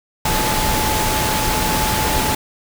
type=tone in noise; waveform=sine; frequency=865 Hz; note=A5; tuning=30 cents flat; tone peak=-22 dBFS; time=0.25-2.35 s; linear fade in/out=5 ms; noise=pink; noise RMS=-19 dBFS; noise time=0.25-2.35 s; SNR=-6 dB; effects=none